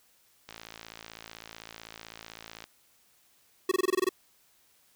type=click train; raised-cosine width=0.2 ms; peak=-25 dBFS; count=121; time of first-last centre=0.49-2.641 s; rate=55.8 Hz
type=tone bursts; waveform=square; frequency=372.8 Hz; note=F#4; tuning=13 cents sharp; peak=-23 dBFS; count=9; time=3.69-4.091 s; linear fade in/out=5 ms; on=25 ms; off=22 ms
effects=white hiss -65 dBFS RMS until 4.95 s